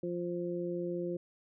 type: harmonic tone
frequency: 174.8 Hz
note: F3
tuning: 2 cents sharp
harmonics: 1 / 2 / 3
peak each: -39 / -35 / -40 dBFS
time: 0.03-1.17 s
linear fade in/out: 5 ms
effects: none